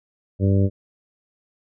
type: harmonic tone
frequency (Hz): 98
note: G2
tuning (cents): 0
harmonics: 1 / 2 / 3 / 4 / 5 / 6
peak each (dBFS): -16 / -22 / -26 / -28 / -30 / -32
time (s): 0.39-0.7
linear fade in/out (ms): 50
effects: none